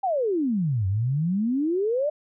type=exponential two-way sweep; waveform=sine; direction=down then up; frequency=810 to 92 to 619 Hz; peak=-21 dBFS; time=0.03-2.1 s; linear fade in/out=10 ms; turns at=0.87 s; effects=none